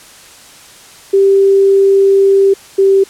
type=tone pair in turn; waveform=sine; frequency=392 / 389.5 Hz; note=G4 / G4; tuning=0 / -11 cents; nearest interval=unison; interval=11 cents; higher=first; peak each=-5 dBFS; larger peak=neither; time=1.13-2.54 / 2.78-3.04 s; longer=first; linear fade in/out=10 ms; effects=white hiss -38 dBFS RMS until 3.09 s + low-pass 10000 Hz 12 dB/octave